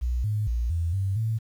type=tone with pitch steps; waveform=sine; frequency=61 / 106 / 58.7 / 83.8 / 97 / 111.5 Hz; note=B1 / G#2 / A#1 / E2 / G2 / A2; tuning=-21 / +36 / +13 / +29 / -18 / +23 cents; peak=-23 dBFS; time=0.01-1.39 s; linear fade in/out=20 ms; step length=230 ms; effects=9-bit